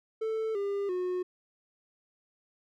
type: tone with pitch steps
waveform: triangle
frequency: 442 / 400.7 / 363.2 Hz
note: A4 / G4 / F#4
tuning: +8 / +38 / -32 cents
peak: -27 dBFS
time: 0.21-1.23 s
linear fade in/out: 10 ms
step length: 340 ms
effects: none